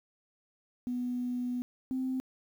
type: tone pair in turn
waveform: sine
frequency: 246.9 / 259.7 Hz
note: B3 / C4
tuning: 0 / -13 cents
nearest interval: minor second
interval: 87 cents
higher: second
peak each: -30 / -29 dBFS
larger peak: second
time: 0.87-1.62 / 1.91-2.2 s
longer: first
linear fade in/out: 0 ms
effects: tanh soft clip ceiling -25 dBFS + 10-bit